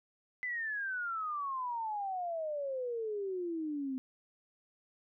sine exponential sweep, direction down, 2029 to 256.3 Hz, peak -34 dBFS, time 0.43-3.98 s, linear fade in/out 0 ms, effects none

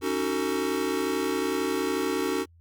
square chord, D# half-diminished seventh, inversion third, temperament just, 280 / 311.1 / 373.4 / 448 Hz, C#4 / D#4 / F#4 / A4, +18 / 0 / +16 / +31 cents, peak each -32 / -33 / -30 / -32 dBFS, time 0.01-2.46 s, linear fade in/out 50 ms, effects added 84 Hz sine -53 dBFS peak until 2.6 s + Opus 48 kbps

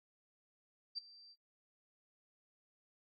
sine tone with ADSR envelope, 4688 Hz, D8, 4 cents flat, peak -36 dBFS, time 0.95-1.36 s, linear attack 30 ms, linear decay 10 ms, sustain -21 dB, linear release 46 ms, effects noise-tail reverb RT60 0.1 s tail -19 dB re dry

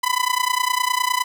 sawtooth tone with amplitude modulation, 1001 Hz, B5, 23 cents sharp, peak -11 dBFS, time 0.03-1.24 s, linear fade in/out 10 ms, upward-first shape sine, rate 29.8 Hz, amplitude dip 90%, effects none

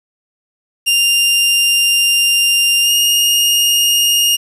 sawtooth tone with pitch glide, 2794 to 2843 Hz, F7 to F7, 0 to +30 cents, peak -7 dBFS, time 0.86-4.37 s, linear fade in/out 20 ms, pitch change +30 cents, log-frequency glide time 2.82-2.91 s, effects resampled to 32000 Hz + 7-bit

